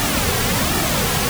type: noise with flanger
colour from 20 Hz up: pink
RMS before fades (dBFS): -19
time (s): 0-1.29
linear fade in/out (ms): 0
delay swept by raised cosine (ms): 1.9 to 3.4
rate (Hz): 1.3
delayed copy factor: -0.55
effects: none